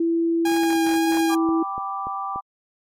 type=tone with pitch glide; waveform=sine; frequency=333.5 to 327.4 Hz; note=E4 to E4; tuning=+20 to -12 cents; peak=-18 dBFS; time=0-1.63 s; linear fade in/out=5 ms; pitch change=-32 cents; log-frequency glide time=0.55-0.83 s
type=tone with vibrato; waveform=sawtooth; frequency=816 Hz; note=G#5; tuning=31 cents flat; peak=-20 dBFS; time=0.45-1.35 s; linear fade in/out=5 ms; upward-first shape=triangle; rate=2 Hz; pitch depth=10 cents each way
type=chord; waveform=sine; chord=G major; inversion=none; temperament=equal; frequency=784 / 987.8 / 1174.7 Hz; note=G5 / B5 / D6; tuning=0 / 0 / 0 cents; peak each=-30 / -34 / -28 dBFS; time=1.29-2.41 s; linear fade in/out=20 ms
type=click train; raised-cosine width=2 ms; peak=-24 dBFS; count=4; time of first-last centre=1.49-2.36 s; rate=3.45 Hz
effects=AAC 48 kbps